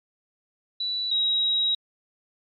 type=tone pair in turn; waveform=sine; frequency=3951 / 3830 Hz; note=B7 / A#7; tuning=0 / +46 cents; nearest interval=minor second; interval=54 cents; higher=first; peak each=-25 / -20 dBFS; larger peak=second; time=0.8-1.11 / 1.11-1.75 s; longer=second; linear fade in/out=5 ms; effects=MP3 64 kbps